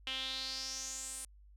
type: tone with band-pass filter sweep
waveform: sawtooth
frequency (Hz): 263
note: C4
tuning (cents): +9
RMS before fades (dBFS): -41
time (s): 0.07-1.25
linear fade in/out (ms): 0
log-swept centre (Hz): 3000 to 9300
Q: 5.2
effects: added 50 Hz sine -56 dBFS peak until 1.56 s